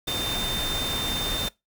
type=tone in noise; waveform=sine; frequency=3600 Hz; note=A7; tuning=39 cents sharp; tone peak=-28 dBFS; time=0.07-1.49 s; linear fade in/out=10 ms; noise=pink; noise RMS=-30 dBFS; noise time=0.07-1.49 s; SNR=-1 dB; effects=noise-tail reverb RT60 0.2 s tail -22 dB re dry